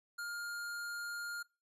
square tone, 1411 Hz, F6, 17 cents sharp, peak -40 dBFS, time 0.18-1.43 s, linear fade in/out 10 ms, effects noise-tail reverb RT60 0.3 s tail -24 dB re dry + resampled to 32000 Hz

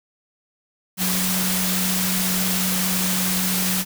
sine tone in noise, 185 Hz, F#3, in tune, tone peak -24 dBFS, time 0.97-3.85 s, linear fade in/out 50 ms, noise white, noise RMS -23 dBFS, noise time 0.97-3.85 s, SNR -4 dB, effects none

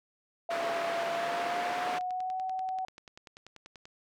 sine tone with pitch glide, 678 to 752.3 Hz, E5 to F#5, +49 to +29 cents, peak -31 dBFS, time 0.49-2.85 s, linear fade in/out 2 ms, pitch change +180 cents, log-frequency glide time 1.09-2.41 s
white band-pass noise, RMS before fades -36 dBFS, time 0.5-1.99 s, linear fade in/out 10 ms, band 280 to 1700 Hz, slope 12 dB/octave
click train, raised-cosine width 0.2 ms, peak -31 dBFS, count 20, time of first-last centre 2.01-3.855 s, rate 10.3 Hz
effects none

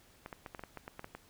clicks, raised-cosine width 0.5 ms, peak -28 dBFS, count 11, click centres 0.261 / 0.328 / 0.462 / 0.548 / 0.594 / 0.637 / 0.773 / 0.879 / 0.994 / 1.044 / 1.15 s, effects pink hiss -63 dBFS RMS until 1.29 s

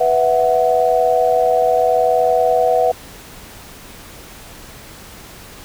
sine chord, B suspended fourth, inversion none, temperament equal, 493.9 / 659.3 / 740 Hz, B4 / E5 / F#5, 0 / 0 / 0 cents, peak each -16 dBFS, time 0-2.92 s, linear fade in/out 10 ms, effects pink hiss -38 dBFS RMS until 5.64 s

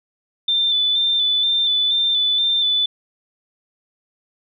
sine tone with vibrato, 3536 Hz, A7, 8 cents sharp, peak -15 dBFS, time 0.48-2.86 s, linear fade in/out 5 ms, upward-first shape square, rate 2.1 Hz, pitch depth 23 cents each way, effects none

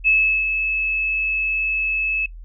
sine tone with ADSR envelope, 2599 Hz, E7, 25 cents flat, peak -12 dBFS, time 0.04-2.26 s, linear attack 34 ms, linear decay 370 ms, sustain -7 dB, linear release 4 ms, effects noise-tail reverb RT60 0.1 s tail -19 dB re dry + added 41 Hz sine -34 dBFS peak until 2.44 s

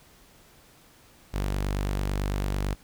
sawtooth tone, 49 Hz, G1, in tune, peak -22 dBFS, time 1.33-2.75 s, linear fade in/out 20 ms, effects pink hiss -56 dBFS RMS until 2.83 s

